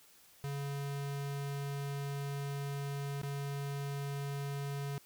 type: tone with dropouts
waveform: square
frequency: 140.8 Hz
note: C#3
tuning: 27 cents sharp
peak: -37 dBFS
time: 0.44-4.98 s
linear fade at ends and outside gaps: 0 ms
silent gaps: 3.216-3.233 s
effects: white hiss -62 dBFS RMS until 5.05 s